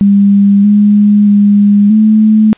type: tone with pitch steps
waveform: sine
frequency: 200.4 / 206.7 / 204.1 / 216.1 Hz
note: G3 / G#3 / G#3 / A3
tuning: +38 / -8 / -30 / -31 cents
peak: -3 dBFS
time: 0.01-2.53 s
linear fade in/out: 0 ms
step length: 630 ms
effects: white hiss -42 dBFS RMS until 2.57 s + resampled to 8000 Hz